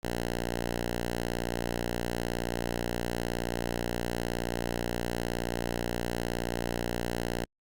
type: tone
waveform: 5% pulse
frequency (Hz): 59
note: A#1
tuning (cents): +22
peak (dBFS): -19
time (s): 0.03-7.45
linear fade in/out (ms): 5
effects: Opus 48 kbps